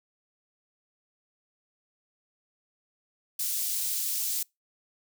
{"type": "high-pass noise", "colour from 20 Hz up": "white", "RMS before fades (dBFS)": -30, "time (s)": [3.39, 4.43], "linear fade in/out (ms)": 5, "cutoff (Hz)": 5000, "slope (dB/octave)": 12, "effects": ["noise-tail reverb RT60 0.2 s tail -26 dB re dry"]}